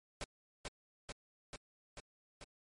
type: noise with echo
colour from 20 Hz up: pink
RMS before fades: -41 dBFS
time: 0.21-0.24 s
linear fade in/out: 0 ms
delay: 440 ms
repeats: 5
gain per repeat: -2 dB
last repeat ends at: 2.44 s
effects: low-pass 10000 Hz 12 dB/octave + MP3 48 kbps